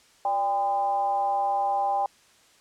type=tone with frequency modulation; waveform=sine; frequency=800 Hz; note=G5; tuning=35 cents sharp; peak=-22 dBFS; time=0.25-2.06 s; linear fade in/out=2 ms; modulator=218 Hz; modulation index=0.58; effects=white hiss -58 dBFS RMS until 2.6 s + low-pass 8000 Hz 12 dB/octave